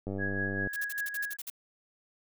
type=click train; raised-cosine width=2 ms; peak=-23 dBFS; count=60; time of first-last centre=0.07-0.673 s; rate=97.9 Hz
type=tone with tremolo; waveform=sine; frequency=1662 Hz; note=G#6; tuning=1 cent sharp; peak=-30 dBFS; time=0.18-1.37 s; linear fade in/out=50 ms; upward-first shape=sine; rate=5.1 Hz; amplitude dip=55%
type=noise bursts; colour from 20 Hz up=blue; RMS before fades=-39 dBFS; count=10; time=0.73-1.501 s; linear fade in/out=5 ms; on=33 ms; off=49 ms
effects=none